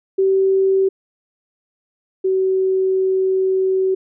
sine tone pair in turn, 384.7 / 378.7 Hz, G4 / F#4, -33 / +40 cents, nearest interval unison, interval 27 cents, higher first, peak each -12 / -14 dBFS, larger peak first, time 0.18-0.89 / 2.24-3.95 s, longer second, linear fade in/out 10 ms, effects none

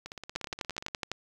two click trains, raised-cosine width 0.2 ms, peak -15 / -23 dBFS, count 10 / 15, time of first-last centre 0.36-1.116 / 0.06-0.884 s, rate 11.9 / 17 Hz, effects 8-bit

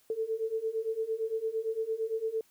sine beating tone pair, 440 / 448.8 Hz, A4 / A4, 0 / +34 cents, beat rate 8.8 Hz, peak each -34 / -32 dBFS, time 0.1-2.41 s, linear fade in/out 2 ms, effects white hiss -66 dBFS RMS until 2.5 s

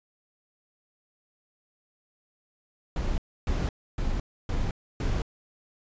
brown noise bursts, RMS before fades -27 dBFS, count 5, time 2.96-5.22 s, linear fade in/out 2 ms, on 220 ms, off 290 ms, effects resampled to 16000 Hz

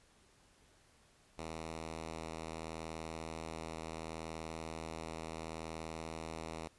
5% pulse tone, 80.7 Hz, E2, 36 cents flat, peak -31 dBFS, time 1.38-6.68 s, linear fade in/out 5 ms, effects pink hiss -67 dBFS RMS until 6.78 s + resampled to 24000 Hz

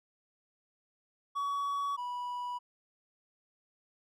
triangle tone pair in turn, 1129 / 979.8 Hz, C#6 / B5, +31 / -14 cents, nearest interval major second, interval 245 cents, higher first, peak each -29 / -33 dBFS, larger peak first, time 1.35-1.97 / 1.97-2.59 s, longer neither, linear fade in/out 20 ms, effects none

